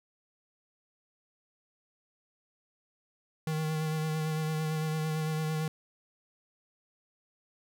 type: tone with vibrato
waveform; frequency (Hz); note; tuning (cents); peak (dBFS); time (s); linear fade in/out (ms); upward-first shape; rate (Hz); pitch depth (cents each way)
square; 156.5; D#3; +10; -30; 3.47-5.68; 2; sine; 8.9; 22
effects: 12-bit